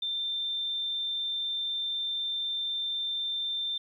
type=tone; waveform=sine; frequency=3576 Hz; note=A7; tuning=27 cents sharp; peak=-29 dBFS; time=0.02-3.78 s; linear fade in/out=5 ms; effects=11-bit